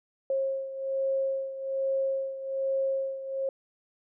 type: beating tone pair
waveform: sine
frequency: 538 / 539.2 Hz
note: C5 / C#5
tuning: +48 / -48 cents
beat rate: 1.2 Hz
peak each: -28 / -33 dBFS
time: 0.3-3.49 s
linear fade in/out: 2 ms
effects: none